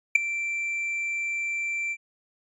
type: tone with ADSR envelope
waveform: triangle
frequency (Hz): 2347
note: D7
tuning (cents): -2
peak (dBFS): -8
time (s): 0.15-1.97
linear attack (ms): 7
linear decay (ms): 7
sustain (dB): -17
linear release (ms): 55
effects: resampled to 24000 Hz